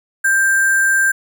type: tone with sample-and-hold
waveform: sine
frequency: 1581 Hz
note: G6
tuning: 14 cents sharp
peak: -11 dBFS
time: 0.24-1.12 s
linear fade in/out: 10 ms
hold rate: 8820 Hz
effects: none